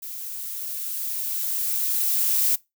violet noise with level ramp, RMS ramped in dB -35 to -20 dBFS, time 0.02-2.56 s, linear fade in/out 10 ms, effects noise-tail reverb RT60 0.2 s tail -21 dB re dry

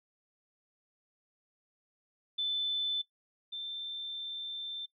sine tone pair in turn, 3520 / 3561 Hz, A7 / A7, 0 / +20 cents, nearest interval unison, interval 20 cents, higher second, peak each -29 / -37 dBFS, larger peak first, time 2.38-3.02 / 3.52-4.86 s, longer second, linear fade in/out 10 ms, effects noise-tail reverb RT60 0.1 s tail -18 dB re dry

